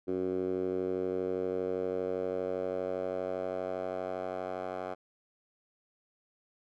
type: tone with band-pass filter sweep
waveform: 10% pulse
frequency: 92.5 Hz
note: F#2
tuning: in tune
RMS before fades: -34 dBFS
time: 0.07-4.95 s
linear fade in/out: 20 ms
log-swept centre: 350 to 800 Hz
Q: 2.9
effects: none